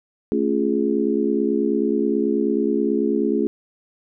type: harmonic tone with a mistuned harmonic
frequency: 69.3 Hz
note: C#2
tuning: in tune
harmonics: 3 / 4 / 5 / 6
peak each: -23 / -23 / -23 / -23 dBFS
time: 0.32-3.47 s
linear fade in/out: 0 ms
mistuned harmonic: 3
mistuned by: +97 cents
effects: none